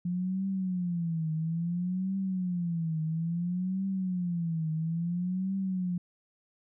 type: tone with vibrato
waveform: sine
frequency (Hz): 174.61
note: F3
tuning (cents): 0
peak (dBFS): -28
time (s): 0.05-5.98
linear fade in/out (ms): 5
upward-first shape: triangle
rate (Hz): 0.59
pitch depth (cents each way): 190
effects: none